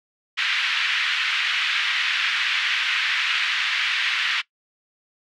white band-pass noise, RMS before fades -23 dBFS, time 0.37-4.42 s, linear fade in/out 20 ms, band 1500 to 3200 Hz, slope 24 dB/octave, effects noise-tail reverb RT60 0.1 s tail -20 dB re dry

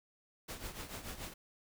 pink noise with tremolo, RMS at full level -42 dBFS, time 0.48-1.34 s, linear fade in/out 10 ms, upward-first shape triangle, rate 6.9 Hz, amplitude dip 75%, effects none

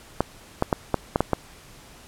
clicks, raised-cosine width 1 ms, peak -5 dBFS, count 7, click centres 0.206 / 0.624 / 0.728 / 0.943 / 1.159 / 1.206 / 1.333 s, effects pink hiss -48 dBFS RMS until 2.07 s + low-pass 12000 Hz 12 dB/octave

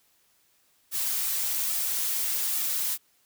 blue noise with flanger, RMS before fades -28 dBFS, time 0.91-2.98 s, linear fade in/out 50 ms, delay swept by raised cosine 1.9 to 6.7 ms, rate 1.2 Hz, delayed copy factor -0.55, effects white hiss -66 dBFS RMS until 3.25 s

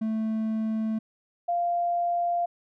triangle / sine tone pair in turn, 220 / 695.2 Hz, A3 / F5, 0 / -8 cents, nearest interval octave + minor sixth, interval 1992 cents, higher second, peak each -23 dBFS, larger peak neither, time 0.01-0.99 / 1.48-2.46 s, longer neither, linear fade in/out 10 ms, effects none

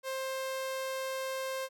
sawtooth tone, 528 Hz, C5, 16 cents sharp, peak -30 dBFS, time 0.03-1.69 s, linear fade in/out 50 ms, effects none

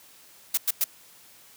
blue noise bursts, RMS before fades -23 dBFS, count 3, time 0.54-0.842 s, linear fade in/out 5 ms, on 34 ms, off 100 ms, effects white hiss -53 dBFS RMS until 1.56 s + high-pass 80 Hz 12 dB/octave

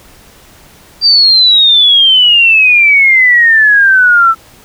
sine exponential sweep, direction down, 4723 to 1319 Hz, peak -3 dBFS, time 1.01-4.35 s, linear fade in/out 50 ms, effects pink hiss -40 dBFS RMS until 4.64 s

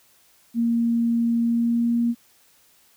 sine tone with pitch glide, 233.1 to 235.7 Hz, A#3 to A#3, 0 to +19 cents, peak -18 dBFS, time 0.54-2.15 s, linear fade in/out 50 ms, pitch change +19 cents, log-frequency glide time 1.42-2.01 s, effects white hiss -58 dBFS RMS until 2.96 s

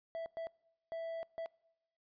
triangle tone bursts at uneven times, 659.3 Hz, E5, in tune, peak -36 dBFS, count 4, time 0.15-0.26 / 0.37-0.47 / 0.92-1.23 / 1.38-1.46 s, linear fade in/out 0 ms, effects noise-tail reverb RT60 0.9 s tail -25 dB re dry + resampled to 11025 Hz

